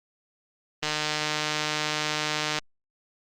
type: click train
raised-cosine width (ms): 0.2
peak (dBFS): -9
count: 268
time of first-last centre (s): 0.83-2.587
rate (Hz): 152
effects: Opus 24 kbps